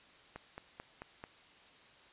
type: click train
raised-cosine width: 0.5 ms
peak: -29 dBFS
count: 5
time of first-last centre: 0.36-1.239 s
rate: 4.55 Hz
effects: white hiss -60 dBFS RMS until 2.12 s + resampled to 8000 Hz